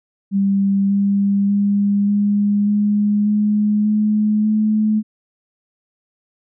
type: tone with pitch steps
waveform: sine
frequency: 197.2 / 199.61 / 202 / 204.5 / 207 / 209.5 / 212.1 / 214.7 Hz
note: G3 / G3 / G#3 / G#3 / G#3 / G#3 / G#3 / A3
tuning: +11 / +32 / -48 / -26 / -5 / +15 / +37 / -42 cents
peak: -13 dBFS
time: 0.31-5.03 s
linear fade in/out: 50 ms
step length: 590 ms
effects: none